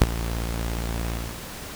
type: tone with ADSR envelope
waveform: sawtooth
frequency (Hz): 57.3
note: A#1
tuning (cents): -29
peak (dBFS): -6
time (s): 0.01-1.44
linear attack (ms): 8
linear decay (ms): 29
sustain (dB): -16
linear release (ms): 340
effects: pink hiss -37 dBFS RMS until 1.75 s